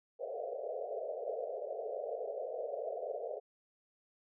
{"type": "band-pass noise", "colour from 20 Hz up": "pink", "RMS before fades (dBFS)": -40, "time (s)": [0.19, 3.4], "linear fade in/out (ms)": 20, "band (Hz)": [430, 700], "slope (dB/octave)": 96, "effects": []}